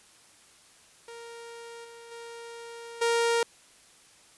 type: tone with level steps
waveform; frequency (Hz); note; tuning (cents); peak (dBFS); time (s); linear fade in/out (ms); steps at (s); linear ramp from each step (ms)
sawtooth; 466.2; A#4; 0; -38 / -42 / -37 / -19; 1.08-3.43; 2; 1.84 / 2.11 / 3.01; 10
effects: white hiss -57 dBFS RMS until 4.37 s + resampled to 24000 Hz